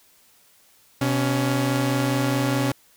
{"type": "tone pair together", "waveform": "sawtooth", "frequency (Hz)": [127.5, 279.7], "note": ["C3", "C#4"], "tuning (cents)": [-44, 16], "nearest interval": "octave + major second", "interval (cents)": 1360, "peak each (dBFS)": -19, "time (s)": [1.01, 2.72], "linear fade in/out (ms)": 5, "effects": ["white hiss -57 dBFS RMS until 2.96 s"]}